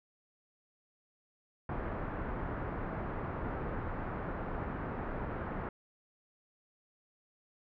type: low-pass noise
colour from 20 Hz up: pink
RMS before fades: -38 dBFS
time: 1.69-5.69 s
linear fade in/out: 2 ms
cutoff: 1600 Hz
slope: 24 dB/octave
effects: none